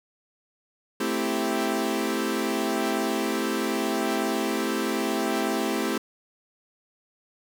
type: chord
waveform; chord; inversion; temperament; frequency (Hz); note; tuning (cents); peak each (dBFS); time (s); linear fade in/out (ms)
sawtooth; A minor seventh; none; equal; 220 / 261.6 / 329.6 / 392; A3 / C4 / E4 / G4; 0 / 0 / 0 / 0; -26; 1-5.98; 5
effects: none